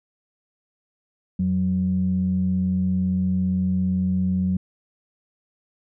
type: tone pair together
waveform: sine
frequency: 87.31 / 185 Hz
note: F2 / F#3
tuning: 0 / 0 cents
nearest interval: octave + minor second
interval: 1300 cents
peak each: -26 / -19 dBFS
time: 1.39-4.57 s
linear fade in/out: 5 ms
effects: tanh soft clip ceiling -12 dBFS